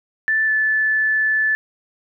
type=tone pair in turn; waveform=sine; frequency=1760 / 1742.8 Hz; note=A6 / A6; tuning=0 / -17 cents; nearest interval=unison; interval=17 cents; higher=first; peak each=-15 dBFS; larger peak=neither; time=0.28-0.48 / 0.48-1.55 s; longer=second; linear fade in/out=0 ms; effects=none